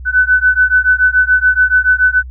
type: beating tone pair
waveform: sine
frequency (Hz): 1500 / 1507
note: F#6 / F#6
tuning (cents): +23 / +31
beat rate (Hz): 7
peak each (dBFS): -11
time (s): 0.05-2.23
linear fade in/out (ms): 50
effects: added 63 Hz sine -26 dBFS peak until 2.3 s